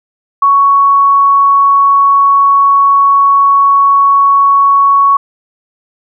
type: tone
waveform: sine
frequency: 1114 Hz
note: C#6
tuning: 8 cents sharp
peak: -4 dBFS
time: 0.42-5.17 s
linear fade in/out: 5 ms
effects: none